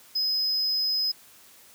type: tone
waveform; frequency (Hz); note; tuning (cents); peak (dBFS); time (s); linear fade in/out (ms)
triangle; 5060; D#8; +28; -22; 0.15-1.12; 10
effects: white hiss -53 dBFS RMS until 1.74 s + high-pass 60 Hz 12 dB/octave